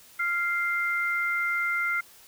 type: tone pair together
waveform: sine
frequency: 1392.5 / 2092 Hz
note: F6 / C7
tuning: -5 / -1 cents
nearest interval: perfect fifth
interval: 704 cents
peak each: -27 dBFS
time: 0.19-2.01 s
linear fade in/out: 10 ms
effects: white hiss -53 dBFS RMS until 2.27 s